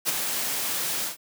white noise with ADSR envelope, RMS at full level -22 dBFS, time 0.05-1.17 s, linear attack 37 ms, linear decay 21 ms, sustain -6 dB, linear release 130 ms, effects high-pass 150 Hz 12 dB/octave

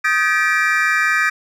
triangle tone cluster, 1249 / 1554 / 1719 / 1925 / 2354 Hz, D#6 / G6 / A6 / B6 / D7, +6 / -16 / -41 / -45 / +3 cents, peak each -19 dBFS, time 0.04-1.3 s, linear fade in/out 10 ms, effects none

